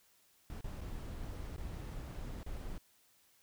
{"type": "noise with dropouts", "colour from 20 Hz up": "brown", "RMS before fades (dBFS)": -43, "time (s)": [0.5, 2.78], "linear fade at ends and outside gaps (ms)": 1, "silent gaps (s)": [[0.61, 0.642], [0.808, 0.814], [1.564, 1.58], [2.432, 2.463]], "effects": ["white hiss -69 dBFS RMS until 3.42 s"]}